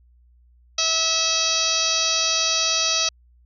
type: harmonic tone with a mistuned harmonic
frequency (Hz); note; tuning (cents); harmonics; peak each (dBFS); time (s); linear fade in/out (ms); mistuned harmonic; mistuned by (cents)
649; E5; -27; 1 / 2 / 3 / 4 / 5 / 6 / 7 / 8 / 9 / 10; -32 / -30 / -37 / -28 / -29 / -25 / -26 / -27 / -25 / -36; 0.78-3.09; 5; 8; -20
effects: added 60 Hz sine -52 dBFS peak until 3.45 s